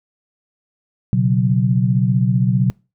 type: chord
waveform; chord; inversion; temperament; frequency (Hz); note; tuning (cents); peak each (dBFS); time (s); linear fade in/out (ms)
sine; B suspended second; none; just; 123.47 / 138.9 / 185.21; B2 / C#3 / F#3; 0 / +4 / +2; -16 / -19 / -17; 1.13-2.7; 0
effects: noise-tail reverb RT60 0.3 s tail -26 dB re dry